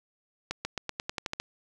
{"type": "accelerating click train", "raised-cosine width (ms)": 0.2, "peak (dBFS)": -14, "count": 10, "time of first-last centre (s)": [0.51, 1.4], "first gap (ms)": 140, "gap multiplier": 0.91, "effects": []}